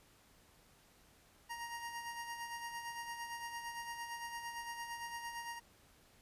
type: tone with tremolo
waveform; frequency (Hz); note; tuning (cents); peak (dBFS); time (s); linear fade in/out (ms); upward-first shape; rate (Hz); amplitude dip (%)
25% pulse; 938; A#5; +11; -37; 1.49-5.6; 20; sine; 8.8; 50
effects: pink hiss -66 dBFS RMS until 6.21 s + resampled to 32000 Hz